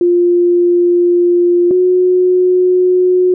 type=tone pair in turn; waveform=sine; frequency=350.5 / 364.5 Hz; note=F4 / F#4; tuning=+6 / -26 cents; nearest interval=minor second; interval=68 cents; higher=second; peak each=-7 / -7 dBFS; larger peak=neither; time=0.01-1.71 / 1.71-3.34 s; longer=first; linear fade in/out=2 ms; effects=none